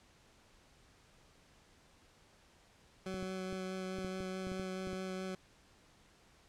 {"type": "tone with vibrato", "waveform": "20% pulse", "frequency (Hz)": 187.4, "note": "F#3", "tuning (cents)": 22, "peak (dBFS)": -34, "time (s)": [3.06, 5.35], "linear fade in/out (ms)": 2, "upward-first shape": "sine", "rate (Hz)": 4.7, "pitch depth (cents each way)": 10}
{"type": "clicks", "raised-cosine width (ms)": 3, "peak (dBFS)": -32, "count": 11, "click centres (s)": [3.142, 3.227, 3.527, 3.986, 4.047, 4.205, 4.47, 4.518, 4.597, 4.872, 4.931]}
{"effects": ["pink hiss -65 dBFS RMS until 6.48 s", "low-pass 8000 Hz 12 dB/octave"]}